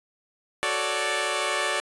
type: chord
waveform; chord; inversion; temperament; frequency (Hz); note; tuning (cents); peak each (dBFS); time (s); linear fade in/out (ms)
10% pulse; D major seventh; first; equal; 370 / 440 / 554.4 / 587.3; F#4 / A4 / C#5 / D5; 0 / 0 / 0 / 0; -24 / -23 / -24 / -19; 0.63-1.8; 0
effects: resampled to 24000 Hz